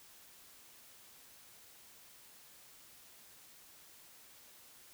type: silence
effects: white hiss -59 dBFS RMS until 4.93 s